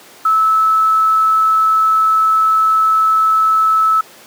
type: tone with quantisation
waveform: sine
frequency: 1304 Hz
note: E6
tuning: 19 cents flat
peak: -9 dBFS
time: 0.25-4.01 s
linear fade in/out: 5 ms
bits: 6
effects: pink hiss -40 dBFS RMS until 4.26 s + high-pass 300 Hz 12 dB/octave